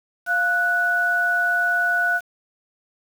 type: tone pair together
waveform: sine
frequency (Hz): 698.5 / 1476.9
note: F5 / F#6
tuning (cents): 0 / -4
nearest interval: octave + minor second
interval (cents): 1296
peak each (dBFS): -25 / -18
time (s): 0.26-2.21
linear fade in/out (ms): 50
effects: 7-bit